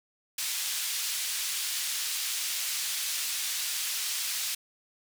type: band-pass noise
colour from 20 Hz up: pink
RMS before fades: -32 dBFS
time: 0.38-4.55 s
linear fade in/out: 5 ms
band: 3200 to 15000 Hz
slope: 12 dB/octave
effects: none